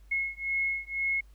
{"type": "beating tone pair", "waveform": "sine", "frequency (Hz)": [2171, 2173], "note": ["C#7", "C#7"], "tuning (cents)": [-37, -35], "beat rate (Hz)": 2, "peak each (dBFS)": -31, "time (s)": [0.11, 1.21], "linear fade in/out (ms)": 10, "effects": ["added 50 Hz sine -51 dBFS peak until 1.34 s", "pink hiss -68 dBFS RMS until 1.34 s"]}